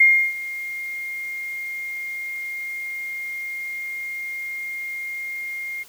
sine tone with ADSR envelope, 2126 Hz, C7, 27 cents sharp, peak -9 dBFS, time 0-5.84 s, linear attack 7 ms, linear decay 320 ms, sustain -18 dB, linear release 20 ms, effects white hiss -48 dBFS RMS until 5.88 s

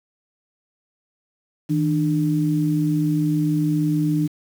sine tone pair together, 158.6 / 299 Hz, D#3 / D4, +33 / +31 cents, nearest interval major seventh, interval 1098 cents, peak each -20 dBFS, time 1.69-4.28 s, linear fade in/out 20 ms, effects 7-bit

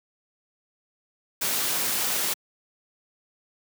white noise, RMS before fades -26 dBFS, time 1.41-2.34 s, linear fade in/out 10 ms, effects high-pass 150 Hz 12 dB/octave

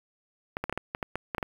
clicks, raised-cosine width 0.5 ms, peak -15 dBFS, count 11, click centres 0.569 / 0.64 / 0.696 / 0.726 / 0.776 / 0.949 / 1.028 / 1.156 / 1.348 / 1.382 / 1.428 s, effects 7-bit

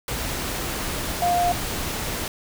sine tone in noise, 704 Hz, F5, 14 cents sharp, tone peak -18 dBFS, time 1.22-1.52 s, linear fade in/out 2 ms, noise pink, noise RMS -28 dBFS, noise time 0.08-2.28 s, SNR +7 dB, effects none

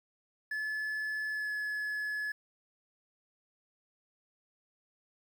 triangle tone with pitch glide, 1723 to 1706.2 Hz, A6 to G#6, -37 to +46 cents, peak -31 dBFS, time 0.51-2.32 s, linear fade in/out 5 ms, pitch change -17 cents, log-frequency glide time 1.3-1.51 s, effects 10-bit

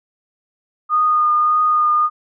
sine tone with vibrato, 1226 Hz, D#6, 26 cents flat, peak -12 dBFS, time 0.89-2.1 s, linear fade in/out 50 ms, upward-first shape triangle, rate 1.7 Hz, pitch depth 17 cents each way, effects none

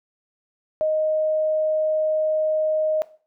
sine tone, 622.3 Hz, D#5, in tune, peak -18 dBFS, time 0.81-3.02 s, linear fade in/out 0 ms, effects noise-tail reverb RT60 0.4 s tail -17 dB re dry

